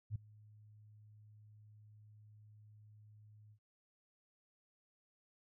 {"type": "tone with ADSR envelope", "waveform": "sine", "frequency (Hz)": 106.1, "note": "G#2", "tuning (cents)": 38, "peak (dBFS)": -34, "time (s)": [0.1, 3.59], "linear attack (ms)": 54, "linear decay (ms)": 7, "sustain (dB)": -24, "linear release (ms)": 73, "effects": []}